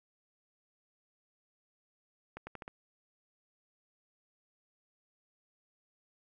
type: accelerating click train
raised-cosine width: 0.5 ms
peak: -28 dBFS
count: 5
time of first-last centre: 2.37-2.679 s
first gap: 100 ms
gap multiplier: 0.83
effects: none